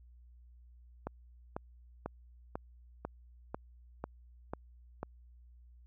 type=click train; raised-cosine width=1 ms; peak=-23 dBFS; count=9; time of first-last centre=1.07-5.03 s; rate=2.02 Hz; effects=added 60 Hz sine -55 dBFS peak until 5.86 s